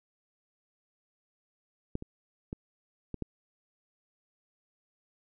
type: clicks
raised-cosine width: 3 ms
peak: -19 / -27 / -23 / -23 / -20 dBFS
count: 5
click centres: 1.954 / 2.024 / 2.529 / 3.143 / 3.223 s
effects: none